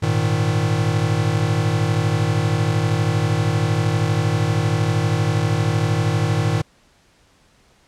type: chord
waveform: square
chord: Ab suspended second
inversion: none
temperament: equal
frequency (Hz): 103.83 / 116.54 / 155.56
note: Ab2 / Bb2 / Eb3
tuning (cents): 0 / 0 / 0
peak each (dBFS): -22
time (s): 0.02-6.62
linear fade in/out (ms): 10
effects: pink hiss -56 dBFS RMS until 7.87 s + low-pass 8000 Hz 12 dB/octave